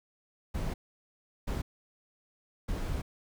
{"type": "noise bursts at uneven times", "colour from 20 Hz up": "brown", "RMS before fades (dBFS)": -33, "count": 3, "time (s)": [[0.54, 0.74], [1.47, 1.62], [2.68, 3.02]], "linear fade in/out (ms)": 10, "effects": []}